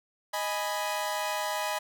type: chord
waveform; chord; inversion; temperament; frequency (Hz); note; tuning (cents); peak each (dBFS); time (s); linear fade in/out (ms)
sawtooth; G# minor; second; equal; 622.3 / 830.6 / 987.8; D#5 / G#5 / B5; 0 / 0 / 0; -30; 0.33-1.79; 10
effects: none